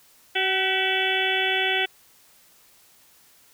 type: harmonic tone with a mistuned harmonic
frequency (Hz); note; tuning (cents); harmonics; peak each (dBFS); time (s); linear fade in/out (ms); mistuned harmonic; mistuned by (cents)
378.4; F#4; +39; 1 / 2 / 4 / 5 / 6 / 7 / 8 / 9; -29 / -29 / -29 / -29 / -29 / -29 / -29 / -29; 0.35-1.86; 10; 5; +46
effects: white hiss -56 dBFS RMS until 3.53 s